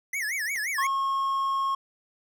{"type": "tone with vibrato", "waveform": "square", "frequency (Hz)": 1956, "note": "B6", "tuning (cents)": -17, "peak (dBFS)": -28, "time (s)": [0.13, 0.87], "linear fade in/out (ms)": 5, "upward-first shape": "sine", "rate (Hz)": 5.7, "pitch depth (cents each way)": 260}
{"type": "click", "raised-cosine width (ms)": 0.2, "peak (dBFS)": -29, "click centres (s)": 0.561}
{"type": "tone", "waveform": "triangle", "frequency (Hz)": 1086, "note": "C#6", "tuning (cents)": -36, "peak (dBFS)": -22, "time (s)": [0.78, 1.75], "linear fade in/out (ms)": 5}
{"effects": []}